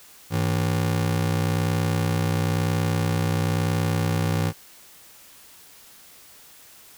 40% pulse ring-modulated tone, 130 Hz, C3, 11 cents flat, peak -17 dBFS, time 0.3-4.53 s, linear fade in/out 50 ms, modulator 30.5 Hz, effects white hiss -49 dBFS RMS until 6.97 s

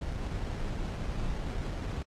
brown noise with sample-and-hold, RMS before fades -34 dBFS, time 0.01-2.03 s, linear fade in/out 10 ms, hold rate 3675 Hz, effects low-pass 7000 Hz 12 dB/octave + AAC 48 kbps

